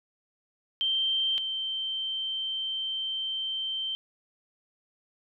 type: tone pair in turn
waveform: sine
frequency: 3136 / 3120 Hz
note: G7 / G7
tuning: 0 / -9 cents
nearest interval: unison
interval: 9 cents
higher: first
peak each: -24 / -29 dBFS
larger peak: first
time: 0.81-1.38 / 1.38-3.95 s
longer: second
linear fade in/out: 0 ms
effects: none